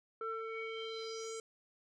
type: tone with low-pass filter sweep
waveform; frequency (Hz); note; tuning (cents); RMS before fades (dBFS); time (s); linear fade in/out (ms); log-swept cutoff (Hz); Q
square; 447.6; A4; +30; -42; 0.21-1.4; 2; 1200 to 8000; 4.7
effects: none